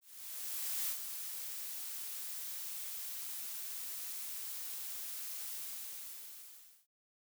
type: noise with ADSR envelope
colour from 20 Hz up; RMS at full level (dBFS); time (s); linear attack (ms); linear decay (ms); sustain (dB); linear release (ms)
blue; -36; 0.01-6.87; 880; 70; -7; 1300
effects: none